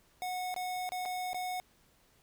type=tone with dropouts; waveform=square; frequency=732 Hz; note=F#5; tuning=19 cents flat; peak=-35 dBFS; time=0.22-1.6 s; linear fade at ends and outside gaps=0 ms; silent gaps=0.542-0.563 / 0.891-0.92 / 1.053-1.058 / 1.332-1.345 s; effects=pink hiss -67 dBFS RMS until 2.22 s